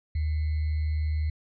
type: tone with sample-and-hold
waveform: sine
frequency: 77 Hz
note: D#2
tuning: 17 cents flat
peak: -24 dBFS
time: 0.15-1.3 s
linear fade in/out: 5 ms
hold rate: 2100 Hz
effects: resampled to 11025 Hz